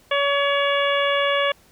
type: harmonic tone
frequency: 565 Hz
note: C#5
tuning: 33 cents sharp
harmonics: 1 / 2 / 3 / 4 / 5 / 6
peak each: -21 / -24 / -26 / -27 / -28 / -29 dBFS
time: 0.11-1.52 s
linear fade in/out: 5 ms
effects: pink hiss -55 dBFS RMS until 1.71 s